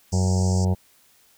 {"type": "band-pass noise", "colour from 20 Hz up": "white", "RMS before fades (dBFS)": -37, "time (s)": [0.12, 0.65], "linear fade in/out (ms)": 5, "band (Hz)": [4700, 8200], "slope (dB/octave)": 96}
{"type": "harmonic tone", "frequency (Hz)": 92.5, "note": "F#2", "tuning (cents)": 0, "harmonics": [1, 2, 4, 5, 6, 7, 8, 9, 10], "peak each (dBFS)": [-19, -24, -34, -35, -38, -38, -39, -39, -43], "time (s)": [0.12, 0.75], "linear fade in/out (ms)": 20}
{"effects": ["white hiss -58 dBFS RMS until 1.37 s"]}